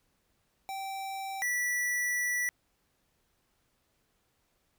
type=tone pair in turn; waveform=square; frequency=777 / 1957.9 Hz; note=G5 / B6; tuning=-16 / -16 cents; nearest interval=octave + major third; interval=1600 cents; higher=second; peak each=-36 / -29 dBFS; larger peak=second; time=0.69-1.42 / 1.42-2.49 s; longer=second; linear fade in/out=0 ms; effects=pink hiss -74 dBFS RMS until 4.78 s